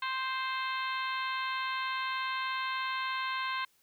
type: harmonic tone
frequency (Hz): 523.3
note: C5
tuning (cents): 0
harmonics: 2 / 3 / 4 / 5 / 6 / 7 / 8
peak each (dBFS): -34 / -38 / -40 / -42 / -44 / -45 / -46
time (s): 0.02-3.65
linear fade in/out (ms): 5
effects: white hiss -69 dBFS RMS until 3.82 s